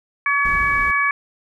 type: harmonic tone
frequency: 567 Hz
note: C#5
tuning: 39 cents sharp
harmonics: 2 / 3 / 4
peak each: -20 / -20 / -20 dBFS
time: 0.26-1.11 s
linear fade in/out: 2 ms
type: noise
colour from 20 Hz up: brown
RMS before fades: -30 dBFS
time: 0.45-0.91 s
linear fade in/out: 2 ms
effects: none